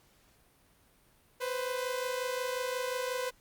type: tone pair together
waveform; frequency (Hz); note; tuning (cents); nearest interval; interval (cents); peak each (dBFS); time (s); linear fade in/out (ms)
sawtooth; 497.7 / 523.3; B4 / C5; +13 / 0; minor second; 87; -30 / -33; 1.4-3.31; 20
effects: pink hiss -65 dBFS RMS until 3.4 s + Opus 48 kbps